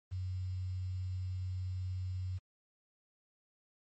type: tone with quantisation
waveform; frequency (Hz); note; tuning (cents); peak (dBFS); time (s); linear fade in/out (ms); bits
sine; 92.5; F#2; 0; -35; 0.11-2.39; 20; 10
effects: MP3 32 kbps